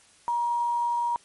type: tone with quantisation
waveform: sine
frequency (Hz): 950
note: A#5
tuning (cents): +33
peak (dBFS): -23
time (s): 0.28-1.16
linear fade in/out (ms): 0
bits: 8
effects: white hiss -57 dBFS RMS until 1.24 s + MP3 48 kbps